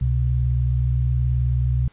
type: tone pair together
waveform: sine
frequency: 66.38 / 125.3 Hz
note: C2 / B2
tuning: +26 / +25 cents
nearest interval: major seventh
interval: 1099 cents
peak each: -20 dBFS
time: 0.01-1.88 s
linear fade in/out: 5 ms
effects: pink hiss -56 dBFS RMS until 1.92 s + resampled to 8000 Hz